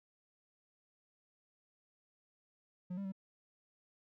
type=tone with pitch steps; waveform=triangle; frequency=180.2 / 197.7 / 192.1 Hz; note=F#3 / G3 / G3; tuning=-45 / +15 / -35 cents; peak=-36 dBFS; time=2.9-3.122 s; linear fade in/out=10 ms; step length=74 ms; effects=none